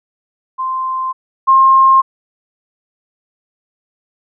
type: tone pair in turn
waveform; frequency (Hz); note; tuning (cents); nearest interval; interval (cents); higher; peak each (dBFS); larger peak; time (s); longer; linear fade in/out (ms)
sine; 1043 / 1064.9; C6 / C6; -6 / +30; unison; 36; second; -16 / -5; second; 0.58-1.13 / 1.47-2.02; neither; 20
effects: none